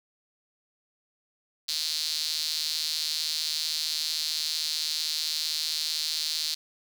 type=tone with high-pass filter; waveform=sawtooth; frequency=155.56 Hz; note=D#3; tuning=in tune; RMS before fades=-30 dBFS; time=1.68-6.55 s; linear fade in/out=10 ms; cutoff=4300 Hz; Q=4.9; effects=none